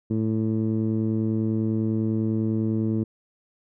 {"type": "tone with low-pass filter", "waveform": "15% pulse", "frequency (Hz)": 110, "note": "A2", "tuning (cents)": 0, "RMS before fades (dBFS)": -24, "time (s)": [0.1, 3.04], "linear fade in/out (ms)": 10, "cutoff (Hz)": 300, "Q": 1.4, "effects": []}